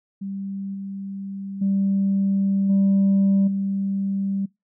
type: tone with level steps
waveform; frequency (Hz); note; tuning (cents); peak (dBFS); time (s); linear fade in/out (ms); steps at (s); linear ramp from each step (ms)
sine; 196; G3; 0; -27 / -29 / -17 / -13 / -21; 0.21-4.46; 10; 0.74 / 1.61 / 2.69 / 3.47; 10
effects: noise-tail reverb RT60 0.2 s tail -24 dB re dry + tanh soft clip ceiling -13 dBFS